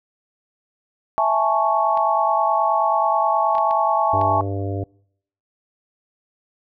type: chord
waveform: sine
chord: A major seventh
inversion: second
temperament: equal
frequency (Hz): 659.3 / 830.6 / 880 / 1108.7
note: E5 / G#5 / A5 / C#6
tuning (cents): 0 / 0 / 0 / 0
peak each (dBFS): -21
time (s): 1.18-4.41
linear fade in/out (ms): 0
type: clicks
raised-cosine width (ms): 0.3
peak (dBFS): -21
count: 5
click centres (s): 1.974 / 3.552 / 3.582 / 3.71 / 4.214
type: harmonic tone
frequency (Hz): 98.7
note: G2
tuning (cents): +12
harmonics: 1 / 3 / 4 / 5 / 6 / 7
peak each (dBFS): -24 / -30 / -32 / -34 / -35 / -35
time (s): 4.13-4.84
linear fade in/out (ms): 5
effects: noise-tail reverb RT60 0.7 s tail -26 dB re dry